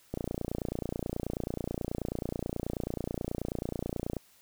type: click train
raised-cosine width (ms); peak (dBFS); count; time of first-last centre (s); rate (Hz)
2; -19; 119; 0.14-4.167; 29.3
effects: white hiss -62 dBFS RMS until 4.41 s